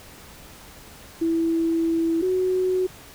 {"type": "tone pair in turn", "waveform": "sine", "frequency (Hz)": [329.6, 370], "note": ["E4", "F#4"], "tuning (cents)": [0, 0], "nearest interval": "major second", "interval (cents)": 200, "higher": "second", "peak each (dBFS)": -19, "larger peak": "neither", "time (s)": [[1.21, 2.22], [2.22, 2.87]], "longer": "first", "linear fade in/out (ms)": 10, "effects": ["pink hiss -45 dBFS RMS until 3.14 s"]}